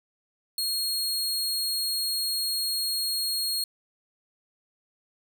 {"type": "tone", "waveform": "sawtooth", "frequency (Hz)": 4280, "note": "C8", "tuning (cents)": 38, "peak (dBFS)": -23, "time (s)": [0.58, 3.64], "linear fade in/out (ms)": 2, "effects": []}